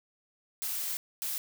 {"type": "noise bursts at uneven times", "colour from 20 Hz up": "blue", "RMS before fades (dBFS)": -34, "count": 2, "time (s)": [[0.62, 0.97], [1.22, 1.38]], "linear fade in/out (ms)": 0, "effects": []}